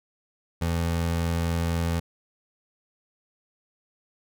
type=tone; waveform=25% pulse; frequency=84 Hz; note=E2; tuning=33 cents sharp; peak=-20 dBFS; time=0.61-2 s; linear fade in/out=10 ms; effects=none